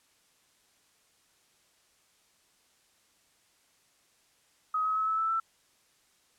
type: tone with pitch steps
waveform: sine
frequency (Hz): 1264 / 1277.2 / 1290.6 / 1304 / 1317.7 / 1331.4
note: D#6 / D#6 / E6 / E6 / E6 / E6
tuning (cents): +27 / +45 / -37 / -19 / -1 / +17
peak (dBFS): -26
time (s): 4.74-5.4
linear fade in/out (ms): 5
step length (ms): 110
effects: white hiss -67 dBFS RMS until 6.38 s + low-pass 10000 Hz 12 dB/octave